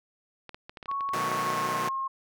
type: clicks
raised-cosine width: 0.3 ms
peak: -26 dBFS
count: 9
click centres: 0.493 / 0.545 / 0.695 / 0.772 / 0.828 / 0.858 / 0.914 / 1.008 / 1.09 s
type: tone with pitch glide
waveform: sine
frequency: 1108.7 to 1072.2 Hz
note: C#6 to C6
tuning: 0 to +42 cents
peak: -28 dBFS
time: 0.88-2.08 s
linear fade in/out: 10 ms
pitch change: -58 cents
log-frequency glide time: 1.3-1.8 s
type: chord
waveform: 5% pulse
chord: B dominant seventh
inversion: none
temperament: equal with one note detuned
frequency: 123.47 / 155.56 / 182.45 / 220 Hz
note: B2 / D#3 / F#3 / A3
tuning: 0 / 0 / -24 / 0 cents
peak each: -25 dBFS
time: 1.13-1.89 s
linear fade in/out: 5 ms
effects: none